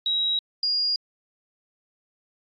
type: tone pair in turn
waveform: sine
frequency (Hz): 3844 / 4843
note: B7 / D#8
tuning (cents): -48 / -48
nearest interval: major third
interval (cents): 400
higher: second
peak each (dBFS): -21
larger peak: neither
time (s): 0.06-0.39 / 0.63-0.96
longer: neither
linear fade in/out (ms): 2
effects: AAC 64 kbps